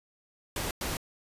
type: noise bursts at uneven times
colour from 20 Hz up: pink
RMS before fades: -33 dBFS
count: 2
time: 0.56-0.71 / 0.81-0.97 s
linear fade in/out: 2 ms
effects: resampled to 32000 Hz